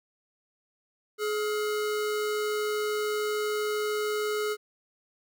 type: tone pair together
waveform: square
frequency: 423.5 / 1409.7 Hz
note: G#4 / F6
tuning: +34 / +16 cents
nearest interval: octave + major sixth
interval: 2082 cents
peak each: -28 / -38 dBFS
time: 1.18-4.57 s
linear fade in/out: 50 ms
effects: none